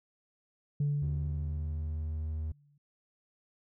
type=tone with exponential decay; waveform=sine; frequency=144.7 Hz; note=D3; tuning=25 cents flat; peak=-24 dBFS; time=0.8-2.78 s; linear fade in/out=5 ms; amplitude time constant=430 ms
type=tone; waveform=triangle; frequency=78.3 Hz; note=D#2; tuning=11 cents sharp; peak=-30 dBFS; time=1.02-2.52 s; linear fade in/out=5 ms
effects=tanh soft clip ceiling -24 dBFS